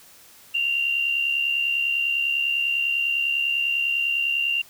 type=tone pair together; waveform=sine; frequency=2771 / 2841 Hz; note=F7 / F7; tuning=-14 / +29 cents; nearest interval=unison; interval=43 cents; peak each=-21 / -29 dBFS; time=0.54-4.62 s; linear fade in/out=10 ms; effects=white hiss -50 dBFS RMS until 4.69 s